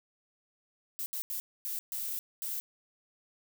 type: noise bursts at uneven times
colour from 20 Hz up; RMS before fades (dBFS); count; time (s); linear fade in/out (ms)
violet; -36; 6; 0.99-1.06 / 1.13-1.22 / 1.3-1.4 / 1.65-1.79 / 1.92-2.19 / 2.42-2.6; 0
effects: none